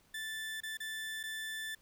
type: tone with dropouts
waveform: 30% pulse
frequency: 1760 Hz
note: A6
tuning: in tune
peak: -36 dBFS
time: 0.14-1.75 s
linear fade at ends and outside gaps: 5 ms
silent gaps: 0.605-0.633 / 0.772-0.802 / 1.231-1.236 s
effects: pink hiss -68 dBFS RMS until 1.81 s